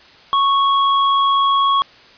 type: tone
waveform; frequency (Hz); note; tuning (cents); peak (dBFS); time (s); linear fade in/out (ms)
square; 1106; C#6; -4; -13; 0.33-1.82; 0
effects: white hiss -45 dBFS RMS until 2.17 s + resampled to 11025 Hz